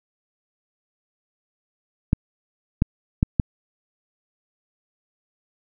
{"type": "clicks", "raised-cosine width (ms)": 5, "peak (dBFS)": -4, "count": 4, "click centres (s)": [2.131, 2.821, 3.229, 3.398], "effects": []}